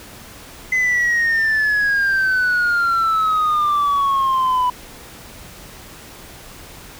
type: exponential sweep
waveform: sine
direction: down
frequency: 2041 to 987.8 Hz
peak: -12 dBFS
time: 0.72-4.7 s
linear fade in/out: 5 ms
effects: tanh soft clip ceiling -13 dBFS + pink hiss -39 dBFS RMS until 6.99 s